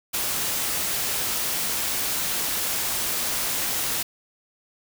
white noise with ADSR envelope, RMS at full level -24 dBFS, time 0.13-4.03 s, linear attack 19 ms, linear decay 8 ms, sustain -2 dB, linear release 7 ms, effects none

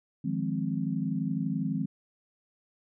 sine chord, F minor seventh, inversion third, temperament equal with one note detuned, 155.56 / 175.93 / 207.7 / 261.6 Hz, Eb3 / F3 / Ab3 / C4, 0 / +13 / 0 / 0 cents, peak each -33 dBFS, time 0.24-1.86 s, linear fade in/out 10 ms, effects none

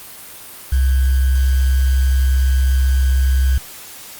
sine tone with sample-and-hold, 65.41 Hz, C2, in tune, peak -11 dBFS, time 0.72-3.58 s, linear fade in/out 5 ms, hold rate 1575 Hz, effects white hiss -36 dBFS RMS until 4.19 s + Opus 32 kbps

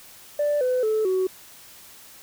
sine tone with pitch steps, 587 / 505.1 / 434.7 / 374.1 Hz, D5 / B4 / A4 / F#4, -1 / +39 / -21 / +19 cents, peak -18 dBFS, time 0.39-1.27 s, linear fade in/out 5 ms, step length 220 ms, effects tanh soft clip ceiling -17 dBFS + white hiss -47 dBFS RMS until 2.22 s

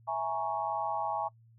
sine chord, A# half-diminished seventh, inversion second, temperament equal, 659.3 / 830.6 / 932.3 / 1108.7 Hz, E5 / G#5 / A#5 / C#6, 0 / 0 / 0 / 0 cents, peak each -37 / -33 / -37 / -37 dBFS, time 0.07-1.29 s, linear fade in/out 20 ms, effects noise-tail reverb RT60 0.1 s tail -25 dB re dry + added 114 Hz sine -57 dBFS peak until 1.58 s

